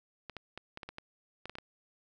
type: clicks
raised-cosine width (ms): 0.3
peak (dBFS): -26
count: 11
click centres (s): 0.297 / 0.367 / 0.576 / 0.774 / 0.832 / 0.89 / 0.984 / 1.456 / 1.496 / 1.554 / 1.585
effects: none